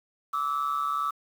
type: tone pair together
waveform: sine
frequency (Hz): 1159.1 / 1301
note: D6 / E6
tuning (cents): -23 / -23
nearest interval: major second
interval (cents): 200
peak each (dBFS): -27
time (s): 0.33-1.11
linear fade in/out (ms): 10
effects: tanh soft clip ceiling -21 dBFS + 8-bit